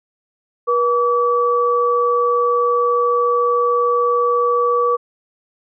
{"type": "tone pair together", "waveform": "sine", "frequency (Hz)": [482.8, 1148.3], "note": ["B4", "D6"], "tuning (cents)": [-39, -39], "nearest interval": "octave + minor third", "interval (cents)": 1500, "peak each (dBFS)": -16, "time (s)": [0.67, 4.97], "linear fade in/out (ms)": 20, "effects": []}